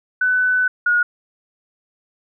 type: tone pair in turn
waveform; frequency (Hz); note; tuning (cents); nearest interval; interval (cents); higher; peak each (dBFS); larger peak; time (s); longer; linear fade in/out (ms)
sine; 1500 / 1443.3; F#6 / F#6; +23 / -43; minor second; 66; first; -14 / -13; second; 0.21-0.68 / 0.86-1.03; first; 5
effects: none